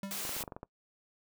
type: tone with exponential decay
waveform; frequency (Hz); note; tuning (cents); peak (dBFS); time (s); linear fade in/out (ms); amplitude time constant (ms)
square; 196.7; G3; +6; -35; 0.03-0.32; 2; 62
type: high-pass noise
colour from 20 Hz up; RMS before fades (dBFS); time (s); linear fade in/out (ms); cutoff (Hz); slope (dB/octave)
white; -38; 0.11-0.43; 0; 170; 24
type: clicks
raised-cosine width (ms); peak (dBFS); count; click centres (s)
1; -28; 9; 0.252 / 0.293 / 0.366 / 0.408 / 0.438 / 0.478 / 0.522 / 0.565 / 0.631
effects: noise-tail reverb RT60 0.1 s tail -22 dB re dry